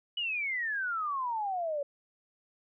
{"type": "exponential sweep", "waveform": "sine", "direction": "down", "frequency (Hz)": [2973, 557], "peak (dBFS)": -30, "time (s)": [0.17, 1.83], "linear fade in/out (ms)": 5, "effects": []}